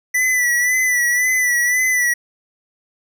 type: tone with vibrato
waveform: square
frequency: 1976 Hz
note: B6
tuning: in tune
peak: -15 dBFS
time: 0.14-2.14 s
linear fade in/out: 10 ms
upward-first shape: sine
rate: 1.9 Hz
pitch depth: 47 cents each way
effects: none